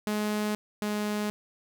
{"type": "tone pair in turn", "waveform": "sawtooth", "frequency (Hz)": [210.8, 209.3], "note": ["G#3", "G#3"], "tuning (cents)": [26, 14], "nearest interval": "unison", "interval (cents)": 12, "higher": "first", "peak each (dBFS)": [-23, -24], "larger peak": "first", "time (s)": [[0.07, 0.55], [0.82, 1.3]], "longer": "neither", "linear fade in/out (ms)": 0, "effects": []}